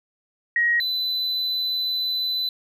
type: tone pair in turn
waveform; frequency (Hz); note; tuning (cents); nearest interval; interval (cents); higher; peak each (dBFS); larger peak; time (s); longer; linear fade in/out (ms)
sine / triangle; 1891 / 4007; A#6 / B7; +24 / +24; octave + minor second; 1300; second; -17 / -21; first; 0.56-0.8 / 0.8-2.49; second; 2
effects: none

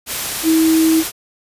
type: tone in noise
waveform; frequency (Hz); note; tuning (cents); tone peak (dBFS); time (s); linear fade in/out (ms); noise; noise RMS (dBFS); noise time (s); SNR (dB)
sine; 321.4; E4; -44; -10; 0.43-1.04; 50; white; -22; 0.06-1.12; +9
effects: resampled to 32000 Hz

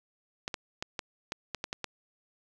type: clicks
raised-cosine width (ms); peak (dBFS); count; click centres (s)
0.2; -16; 9; 0.479 / 0.542 / 0.825 / 0.992 / 1.321 / 1.547 / 1.641 / 1.729 / 1.843
effects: none

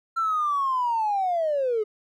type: linear sweep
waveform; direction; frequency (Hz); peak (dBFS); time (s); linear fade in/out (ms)
triangle; down; 1360 to 413.7; -18; 0.16-1.84; 20
effects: tanh soft clip ceiling -19 dBFS

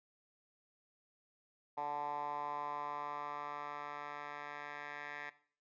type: tone with band-pass filter sweep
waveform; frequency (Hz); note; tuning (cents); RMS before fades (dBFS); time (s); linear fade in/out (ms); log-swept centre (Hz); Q
10% pulse; 146.3; D3; -6; -43; 1.77-5.3; 10; 870 to 1700; 4.5
effects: noise-tail reverb RT60 0.5 s tail -17 dB re dry + resampled to 16000 Hz

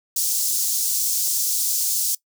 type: high-pass noise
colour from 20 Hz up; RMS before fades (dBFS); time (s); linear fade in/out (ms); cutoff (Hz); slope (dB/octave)
pink; -22; 0.16-2.15; 5; 5500; 24
effects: noise-tail reverb RT60 0.1 s tail -21 dB re dry

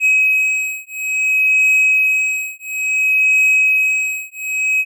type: beating tone pair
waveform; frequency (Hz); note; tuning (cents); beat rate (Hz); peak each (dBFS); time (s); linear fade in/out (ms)
triangle; 2543 / 2543.58; D#7 / D#7; +37 / +38; 0.58; -14; 0-4.85; 50
effects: none

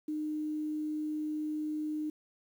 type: tone with quantisation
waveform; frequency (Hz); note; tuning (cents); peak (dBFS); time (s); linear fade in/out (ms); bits
sine; 305.4; D#4; -32; -32; 0.08-2.1; 5; 10
effects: none

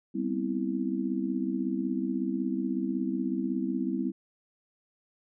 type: chord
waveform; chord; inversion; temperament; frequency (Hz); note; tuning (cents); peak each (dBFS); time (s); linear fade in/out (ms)
sine; C major seventh; second; just; 196.22 / 245.3 / 261.6 / 327; G3 / B3 / C4 / E4; +2 / -12 / 0 / -14; -33 / -34 / -32 / -33; 0.14-4.12; 20
effects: none

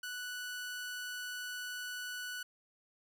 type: tone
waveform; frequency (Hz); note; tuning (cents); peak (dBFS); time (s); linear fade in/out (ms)
sawtooth; 1481; F#6; +1; -36; 0.03-2.43; 5
effects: none

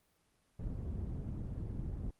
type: low-pass noise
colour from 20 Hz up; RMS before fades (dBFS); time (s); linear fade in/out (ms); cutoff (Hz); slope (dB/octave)
white; -40; 0.59-2.11; 5; 120; 12
effects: pink hiss -74 dBFS RMS until 2.19 s + Opus 24 kbps

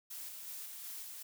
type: noise with tremolo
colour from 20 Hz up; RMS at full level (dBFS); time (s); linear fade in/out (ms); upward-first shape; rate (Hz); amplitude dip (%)
blue; -45; 0.1-1.23; 10; square; 2.7; 25
effects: none

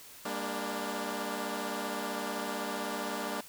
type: chord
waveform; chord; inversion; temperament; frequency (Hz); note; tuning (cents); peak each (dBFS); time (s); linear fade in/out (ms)
10% pulse; G minor; none; equal with one note detuned; 201 / 233.1 / 293.7; G3 / Bb3 / D4; +44 / 0 / 0; -30; 0.25-3.41; 5
effects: white hiss -51 dBFS RMS until 3.48 s

